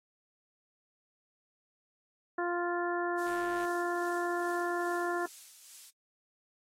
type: harmonic tone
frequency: 349.2 Hz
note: F4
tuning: in tune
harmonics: 1 / 2 / 3 / 4 / 5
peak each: -33 / -36 / -38 / -39 / -40 dBFS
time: 2.38-5.26 s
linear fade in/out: 5 ms
type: noise with tremolo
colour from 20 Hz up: violet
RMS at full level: -42 dBFS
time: 3.17-5.91 s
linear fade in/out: 20 ms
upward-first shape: sine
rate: 2.4 Hz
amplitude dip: 40%
type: click train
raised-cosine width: 0.3 ms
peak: -32 dBFS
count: 39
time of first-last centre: 3.27-3.65 s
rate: 99.9 Hz
effects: low-pass 8000 Hz 12 dB/octave + AAC 48 kbps